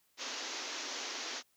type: band-pass noise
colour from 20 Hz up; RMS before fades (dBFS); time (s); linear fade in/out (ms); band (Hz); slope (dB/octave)
white; -41; 0.17-1.43; 50; 240 to 6700; 96
effects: white hiss -73 dBFS RMS until 1.56 s